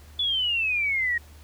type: exponential sweep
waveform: sine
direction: down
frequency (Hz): 3466 to 1868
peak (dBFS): -22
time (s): 0.19-1.18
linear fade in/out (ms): 5
effects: added 75 Hz sine -46 dBFS peak until 1.43 s + pink hiss -54 dBFS RMS until 1.43 s